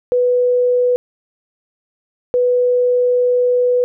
sine tone pair in turn, 493.9 / 493.9 Hz, B4 / B4, 0 / 0 cents, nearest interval unison, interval 0 cents, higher neither, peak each -11 dBFS, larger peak neither, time 0.12-0.96 / 2.34-3.84 s, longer second, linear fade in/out 0 ms, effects none

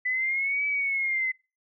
sine linear two-way sweep, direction up then down, 1990 to 2300 to 2036 Hz, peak -24 dBFS, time 0.05-1.32 s, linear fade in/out 10 ms, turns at 0.66 s, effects noise-tail reverb RT60 0.3 s tail -26 dB re dry

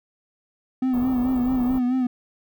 triangle tone with vibrato, 252.6 Hz, B3, 39 cents sharp, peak -17 dBFS, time 0.82-2.07 s, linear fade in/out 5 ms, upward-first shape sine, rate 4.6 Hz, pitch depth 56 cents each way
pink band-stop noise, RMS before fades -34 dBFS, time 0.93-1.79 s, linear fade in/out 10 ms, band 1300 to 15000 Hz, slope 96 dB/octave
effects none

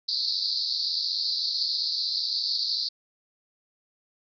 pink band-pass noise, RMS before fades -28 dBFS, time 0.08-2.89 s, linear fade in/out 10 ms, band 4100 to 4900 Hz, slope 96 dB/octave, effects none

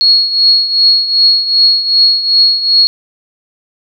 sine tone with tremolo, 4322 Hz, C#8, 45 cents flat, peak -3 dBFS, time 0.01-2.87 s, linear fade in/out 0 ms, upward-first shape triangle, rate 2.6 Hz, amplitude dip 75%, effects none

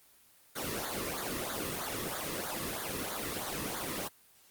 pink noise with flanger, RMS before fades -36 dBFS, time 0.55-4.09 s, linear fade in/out 20 ms, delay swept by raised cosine 0.36 to 1.36 ms, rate 3.1 Hz, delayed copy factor -0.9, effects white hiss -62 dBFS RMS until 4.5 s + Opus 24 kbps

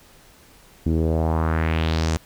sawtooth tone with low-pass filter sweep, 80.4 Hz, E2, 43 cents flat, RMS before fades -21 dBFS, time 0.86-2.17 s, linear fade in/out 0 ms, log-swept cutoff 280 to 7600 Hz, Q 2.4, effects pink hiss -51 dBFS RMS until 2.25 s

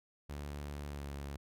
sawtooth tone with pitch glide, 72.4 to 70.46 Hz, D2 to C#2, -24 to +29 cents, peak -37 dBFS, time 0.29-1.37 s, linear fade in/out 10 ms, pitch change -47 cents, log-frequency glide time 0.89-1.08 s, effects none

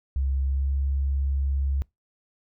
sine tone with pitch glide, 67.4 to 68.62 Hz, C#2 to C#2, -48 to -17 cents, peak -22 dBFS, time 0.16-1.82 s, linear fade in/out 0 ms, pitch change +31 cents, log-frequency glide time 0.42-0.72 s, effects noise-tail reverb RT60 0.2 s tail -25 dB re dry

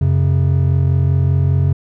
triangle tone pair together, 90.4 / 135.45 Hz, F#2 / C#3, -40 / -40 cents, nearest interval perfect fifth, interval 700 cents, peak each -12 dBFS, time 0.01-1.73 s, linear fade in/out 5 ms, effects none

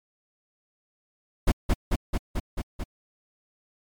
brown noise with echo, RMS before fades -17 dBFS, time 1.47-1.52 s, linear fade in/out 10 ms, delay 220 ms, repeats 6, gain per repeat -2 dB, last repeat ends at 2.84 s, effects MP3 96 kbps

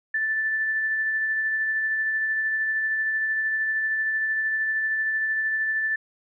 sine tone with tremolo, 1760 Hz, A6, in tune, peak -21 dBFS, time 0.14-5.96 s, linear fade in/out 5 ms, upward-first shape sine, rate 13 Hz, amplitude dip 25%, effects none

